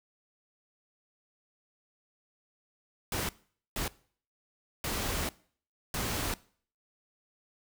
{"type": "noise bursts at uneven times", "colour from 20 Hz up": "pink", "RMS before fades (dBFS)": -33, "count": 4, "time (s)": [[3.12, 3.29], [3.76, 3.88], [4.84, 5.29], [5.94, 6.34]], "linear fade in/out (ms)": 2, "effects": ["noise-tail reverb RT60 0.5 s tail -21 dB re dry"]}